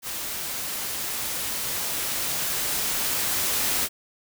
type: noise with level ramp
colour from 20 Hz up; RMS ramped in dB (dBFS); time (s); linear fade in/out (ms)
white; -32 to -24; 0.02-3.89; 50
effects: none